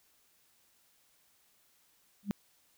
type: tone with exponential growth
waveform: sine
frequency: 202.6 Hz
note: G#3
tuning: 43 cents flat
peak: -24 dBFS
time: 2.23-2.31 s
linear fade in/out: 0 ms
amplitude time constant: 17 ms
effects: white hiss -69 dBFS RMS until 2.77 s